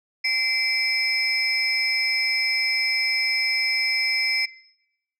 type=tone cluster; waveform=sine; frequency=2066 / 2320 / 5180 Hz; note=C7 / D7 / E8; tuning=-22 / -22 / -31 cents; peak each=-23 dBFS; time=0.24-4.46 s; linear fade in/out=10 ms; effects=noise-tail reverb RT60 0.8 s tail -21 dB re dry + tanh soft clip ceiling -15 dBFS